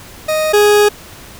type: tone pair in turn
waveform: 40% pulse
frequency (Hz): 622.3 / 415.3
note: D#5 / G#4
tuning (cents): 0 / 0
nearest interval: perfect fifth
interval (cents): 700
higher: first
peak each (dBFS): -12 / -6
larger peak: second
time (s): 0.28-0.53 / 0.53-0.89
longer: second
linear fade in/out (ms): 10
effects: pink hiss -36 dBFS RMS until 1.39 s